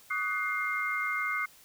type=tone cluster; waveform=sine; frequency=1137 / 1249 / 1491 / 2116 Hz; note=C#6 / D#6 / F#6 / C7; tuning=+44 / +6 / +13 / +19 cents; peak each=-39 / -35 / -35 / -31 dBFS; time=0.1-1.46 s; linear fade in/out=10 ms; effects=white hiss -57 dBFS RMS until 1.64 s